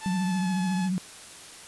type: tone with pitch glide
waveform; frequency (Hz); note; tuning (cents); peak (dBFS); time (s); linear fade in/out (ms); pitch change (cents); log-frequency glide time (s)
sawtooth; 880 to 854.9; A5 to G#5; 0 to +50; -30; 0-0.9; 50; -50; 0.14-0.52
type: tone with vibrato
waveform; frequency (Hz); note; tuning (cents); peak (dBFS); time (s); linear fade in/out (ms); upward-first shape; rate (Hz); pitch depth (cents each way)
sine; 185; F#3; 0; -24; 0.06-0.98; 0; triangle; 14; 83
effects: white hiss -45 dBFS RMS until 1.67 s + resampled to 24000 Hz